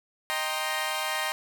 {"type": "chord", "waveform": "15% pulse", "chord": "C minor seventh", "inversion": "first", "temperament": "equal with one note detuned", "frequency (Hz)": [622.3, 784, 932.3, 1055], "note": ["Eb5", "G5", "Bb5", "C6"], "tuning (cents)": [0, 0, 0, 14], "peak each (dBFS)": -27, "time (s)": [0.3, 1.32], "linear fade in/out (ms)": 0, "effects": []}